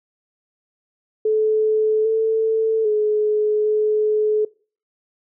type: tone with pitch steps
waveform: sine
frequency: 433.3 / 443.4 / 424.4 / 427.1 Hz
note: A4 / A4 / G#4 / G#4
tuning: -27 / +13 / +38 / +48 cents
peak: -15 dBFS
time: 1.25-4.45 s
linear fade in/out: 5 ms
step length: 800 ms
effects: noise-tail reverb RT60 0.4 s tail -23 dB re dry